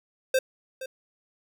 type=tone with echo; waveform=square; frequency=523.3 Hz; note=C5; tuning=in tune; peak=-20 dBFS; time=0.34-0.39 s; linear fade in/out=5 ms; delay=470 ms; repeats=1; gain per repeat=-14 dB; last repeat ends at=0.86 s; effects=none